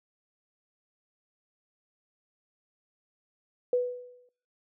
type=tone with exponential decay; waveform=sine; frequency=493.9 Hz; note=B4; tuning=in tune; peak=-20 dBFS; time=3.73-4.29 s; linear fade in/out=2 ms; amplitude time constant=120 ms; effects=noise-tail reverb RT60 0.6 s tail -23 dB re dry